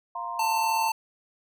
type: chord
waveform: sine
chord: F suspended fourth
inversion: none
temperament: equal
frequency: 698.5 / 932.3 / 1046.5 Hz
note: F5 / Bb5 / C6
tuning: 0 / 0 / 0 cents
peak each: -37 / -34 / -34 dBFS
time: 0.15-0.89 s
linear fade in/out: 5 ms
type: tone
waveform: square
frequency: 892 Hz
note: A5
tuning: 23 cents sharp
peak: -24 dBFS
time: 0.39-0.92 s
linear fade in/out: 5 ms
effects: none